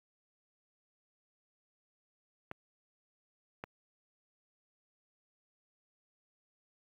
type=clicks; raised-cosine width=0.5 ms; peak=-25 dBFS; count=2; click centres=2.514 / 3.639 s; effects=high-pass 60 Hz 12 dB/octave + 10-bit